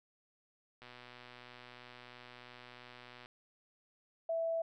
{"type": "click train", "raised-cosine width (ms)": 0.3, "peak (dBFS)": -36, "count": 301, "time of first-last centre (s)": [0.82, 3.259], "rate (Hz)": 123}
{"type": "tone", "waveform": "sine", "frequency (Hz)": 659.3, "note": "E5", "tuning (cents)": 0, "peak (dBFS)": -32, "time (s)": [4.29, 4.62], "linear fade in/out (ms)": 5}
{"effects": []}